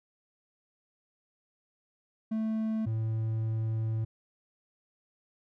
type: tone pair in turn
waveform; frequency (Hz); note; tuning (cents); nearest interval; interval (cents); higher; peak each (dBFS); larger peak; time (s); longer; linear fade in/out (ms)
triangle; 220 / 111.15; A3 / A2; 0 / +18; octave; 1182; first; -26; neither; 2.31-2.86 / 2.86-4.05; second; 10
effects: none